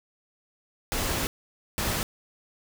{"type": "noise bursts at uneven times", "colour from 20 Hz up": "pink", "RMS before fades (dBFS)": -28, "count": 2, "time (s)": [[0.92, 1.27], [1.78, 2.03]], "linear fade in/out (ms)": 0, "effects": []}